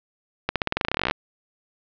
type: accelerating click train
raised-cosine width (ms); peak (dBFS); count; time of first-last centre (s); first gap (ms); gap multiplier
0.3; -5; 20; 0.49-1.11; 67; 0.91
effects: low-pass 4000 Hz 12 dB/octave